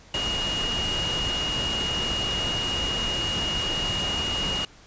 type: tone in noise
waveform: sine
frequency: 2868 Hz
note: F7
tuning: 45 cents sharp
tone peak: -26 dBFS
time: 0.14-4.65 s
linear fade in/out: 2 ms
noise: pink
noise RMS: -30 dBFS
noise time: 0.14-4.65 s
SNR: +1 dB
effects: pink hiss -51 dBFS RMS until 4.86 s + resampled to 16000 Hz